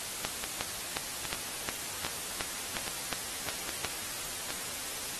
two click trains, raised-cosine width 0.2 ms, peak -16 / -12 dBFS, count 6 / 11, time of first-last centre 0.44-4.505 / 0.25-3.847 s, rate 1.23 / 2.78 Hz, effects white hiss -38 dBFS RMS until 5.19 s + AAC 32 kbps

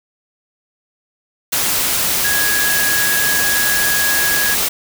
sine tone in noise, 1661.2 Hz, G#6, in tune, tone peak -17 dBFS, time 2.24-4.55 s, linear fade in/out 10 ms, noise white, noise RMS -17 dBFS, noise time 1.52-4.69 s, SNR -3 dB, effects none

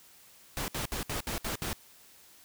pink noise bursts, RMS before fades -34 dBFS, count 7, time 0.57-1.73 s, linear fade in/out 0 ms, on 110 ms, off 65 ms, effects white hiss -57 dBFS RMS until 2.44 s

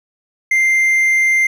triangle tone, 2093 Hz, C7, in tune, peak -9 dBFS, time 0.51-1.47 s, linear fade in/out 5 ms, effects none

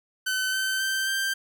sawtooth tone with pitch steps, 1521 / 1538.7 / 1556.6 / 1574.6 Hz, F#6 / G6 / G6 / G6, +47 / -33 / -13 / +7 cents, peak -21 dBFS, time 0.26-1.34 s, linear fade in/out 10 ms, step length 270 ms, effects none

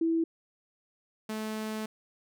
sine / sawtooth tone pair in turn, 328.7 / 217.1 Hz, E4 / A3, -5 / -23 cents, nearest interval perfect fifth, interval 718 cents, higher first, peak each -24 / -29 dBFS, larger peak first, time 0.01-0.24 / 1.29-1.86 s, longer second, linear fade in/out 5 ms, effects none

